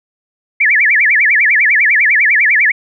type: tone with vibrato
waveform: sine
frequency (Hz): 1997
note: B6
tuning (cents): +19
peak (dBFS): -7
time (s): 0.6-2.72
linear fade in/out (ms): 10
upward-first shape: sine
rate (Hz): 10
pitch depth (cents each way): 290
effects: none